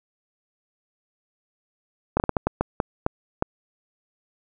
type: slowing click train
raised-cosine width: 1 ms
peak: -6 dBFS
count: 10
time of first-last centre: 2.17-3.424 s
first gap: 29 ms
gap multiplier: 1.37
effects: none